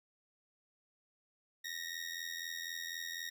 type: ring-modulated tone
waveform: 20% pulse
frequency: 1873 Hz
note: A#6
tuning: 8 cents sharp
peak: -32 dBFS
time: 1.64-3.3 s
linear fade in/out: 10 ms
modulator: 42 Hz
effects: none